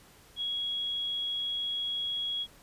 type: tone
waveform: sine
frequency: 3322 Hz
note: G#7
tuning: in tune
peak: -30 dBFS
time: 0.36-2.47 s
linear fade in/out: 50 ms
effects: pink hiss -57 dBFS RMS until 2.62 s + resampled to 32000 Hz